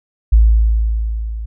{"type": "tone with level ramp", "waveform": "sine", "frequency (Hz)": 55, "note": "A1", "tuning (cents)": 0, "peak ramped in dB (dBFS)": [-4, -22], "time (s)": [0.32, 1.46], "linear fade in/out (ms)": 10, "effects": []}